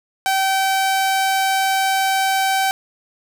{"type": "tone", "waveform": "sawtooth", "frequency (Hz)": 771, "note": "G5", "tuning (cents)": -29, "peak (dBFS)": -12, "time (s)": [0.26, 2.71], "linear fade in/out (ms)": 0, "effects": []}